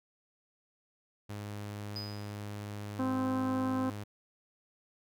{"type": "tone", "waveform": "sawtooth", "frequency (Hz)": 103.3, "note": "G#2", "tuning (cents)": -9, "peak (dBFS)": -35, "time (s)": [1.29, 4.04], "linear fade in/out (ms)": 10}
{"type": "tone with exponential decay", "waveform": "triangle", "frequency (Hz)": 4978, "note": "D#8", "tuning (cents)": 0, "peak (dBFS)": -35, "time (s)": [1.96, 2.42], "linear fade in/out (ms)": 1, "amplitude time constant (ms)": 100}
{"type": "harmonic tone", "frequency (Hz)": 260, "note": "C4", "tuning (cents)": -11, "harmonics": [1, 2, 3, 4, 5, 6], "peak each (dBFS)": [-30, -40, -43, -40, -46, -50], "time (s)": [2.99, 3.9], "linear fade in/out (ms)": 5}
{"effects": []}